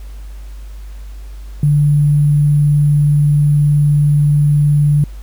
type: tone with sample-and-hold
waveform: sine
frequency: 146.83 Hz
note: D3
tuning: in tune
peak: -8 dBFS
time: 1.63-5.04 s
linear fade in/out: 2 ms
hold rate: 11025 Hz
effects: added 50 Hz sine -27 dBFS peak until 5.22 s + pink hiss -47 dBFS RMS until 5.22 s